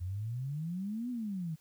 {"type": "exponential two-way sweep", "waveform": "sine", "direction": "up then down", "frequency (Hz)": [86.1, 252.6, 152.5], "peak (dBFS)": -34, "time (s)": [0, 1.56], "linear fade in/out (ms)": 20, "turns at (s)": 1.1, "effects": ["white hiss -68 dBFS RMS until 1.6 s"]}